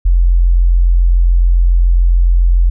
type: tone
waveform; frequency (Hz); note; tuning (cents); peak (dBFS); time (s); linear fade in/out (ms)
sine; 43.56; F1; -4; -6; 0.05-2.7; 10
effects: none